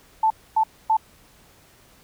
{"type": "tone bursts", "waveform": "sine", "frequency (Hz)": 880, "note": "A5", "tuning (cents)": 0, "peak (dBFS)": -15, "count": 3, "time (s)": [0.23, 0.969], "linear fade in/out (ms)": 5, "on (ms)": 73, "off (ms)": 260, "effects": ["pink hiss -54 dBFS RMS until 2.03 s"]}